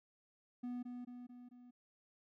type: tone with echo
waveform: triangle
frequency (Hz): 245.6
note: B3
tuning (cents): -9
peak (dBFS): -38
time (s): 0.63-0.83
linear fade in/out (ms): 10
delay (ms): 220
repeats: 4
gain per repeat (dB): -4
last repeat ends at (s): 1.71
effects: none